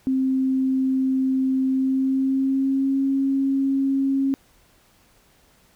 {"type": "tone with pitch glide", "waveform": "sine", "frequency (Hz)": [263.1, 271.6], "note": ["C4", "C#4"], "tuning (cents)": [10, -35], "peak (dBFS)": -18, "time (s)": [0.07, 4.34], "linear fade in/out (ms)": 0, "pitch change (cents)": 55, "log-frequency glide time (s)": [1.68, 3.02], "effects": ["pink hiss -58 dBFS RMS until 5.75 s"]}